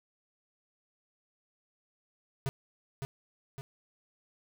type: tone with echo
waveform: square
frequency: 135.9 Hz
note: C#3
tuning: 34 cents flat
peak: -30 dBFS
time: 2.46-2.49 s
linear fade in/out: 0 ms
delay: 560 ms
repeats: 2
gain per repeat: -5 dB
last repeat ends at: 3.61 s
effects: none